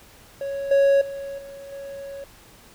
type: tone with level steps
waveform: triangle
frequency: 554.4 Hz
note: C#5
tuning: in tune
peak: -24 / -12 / -28 / -35 / -31 dBFS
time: 0.41-2.24 s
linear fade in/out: 2 ms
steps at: 0.71 / 1.01 / 1.38 / 1.72 s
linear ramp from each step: 5 ms
effects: pink hiss -50 dBFS RMS until 2.74 s